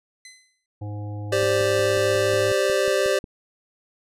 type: tone with exponential decay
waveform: 15% pulse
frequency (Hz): 2034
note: C7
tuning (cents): -50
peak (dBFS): -33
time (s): 0.25-0.66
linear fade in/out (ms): 2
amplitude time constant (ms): 88
type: harmonic tone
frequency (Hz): 103.83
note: G#2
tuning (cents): 0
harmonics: 1 / 3 / 5 / 7 / 8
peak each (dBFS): -29 / -39 / -43 / -46 / -47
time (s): 0.81-2.52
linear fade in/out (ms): 10
type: chord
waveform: square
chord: G suspended fourth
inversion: none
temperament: just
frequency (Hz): 392 / 522.7 / 588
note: G4 / C5 / D5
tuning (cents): 0 / -2 / +2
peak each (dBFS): -24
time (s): 1.32-3.19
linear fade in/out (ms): 5
type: click train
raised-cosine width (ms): 3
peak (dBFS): -26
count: 11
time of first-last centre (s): 1.43-3.242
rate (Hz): 5.52
effects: low-pass 11000 Hz 12 dB/octave